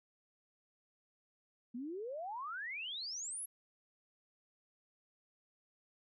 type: exponential sweep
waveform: sine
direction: up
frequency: 228.5 to 11500 Hz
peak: -40 dBFS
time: 1.74-3.46 s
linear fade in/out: 10 ms
effects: none